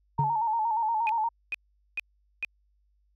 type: tone with vibrato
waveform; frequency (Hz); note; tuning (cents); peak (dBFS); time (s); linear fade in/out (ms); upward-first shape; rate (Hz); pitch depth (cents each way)
sine; 895; A5; +29; -24; 0.18-1.29; 10; square; 8.5; 61
type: tone with exponential decay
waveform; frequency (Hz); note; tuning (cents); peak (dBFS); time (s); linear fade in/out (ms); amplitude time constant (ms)
triangle; 142.5; C#3; +48; -20; 0.19-0.42; 2; 48
type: tone bursts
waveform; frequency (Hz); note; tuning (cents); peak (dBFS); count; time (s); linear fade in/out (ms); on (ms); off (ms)
sine; 2484; D#7; -3; -27; 4; 1.07-2.448; 0; 22; 430
effects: added 50 Hz sine -65 dBFS peak until 3.15 s